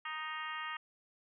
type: harmonic tone with a mistuned harmonic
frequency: 311.1 Hz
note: D#4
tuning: in tune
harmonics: 3 / 4 / 5 / 6 / 7 / 8 / 9 / 10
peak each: -47 / -42 / -51 / -43 / -49 / -54 / -48 / -53 dBFS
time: 0.05-0.77 s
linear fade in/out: 5 ms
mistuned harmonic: 10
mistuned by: +44 cents
effects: none